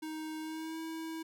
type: tone with pitch glide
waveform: square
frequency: 313.3 to 323.2 Hz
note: D#4 to E4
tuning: +12 to -34 cents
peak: -39 dBFS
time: 0.02-1.23 s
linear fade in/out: 10 ms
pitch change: +54 cents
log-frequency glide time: 0.4-0.79 s
effects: none